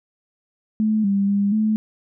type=tone with pitch steps; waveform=sine; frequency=216.2 / 198.5 / 201.1 / 216.2 Hz; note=A3 / G3 / G3 / A3; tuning=-30 / +22 / +44 / -30 cents; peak=-16 dBFS; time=0.8-1.76 s; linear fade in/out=0 ms; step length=240 ms; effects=none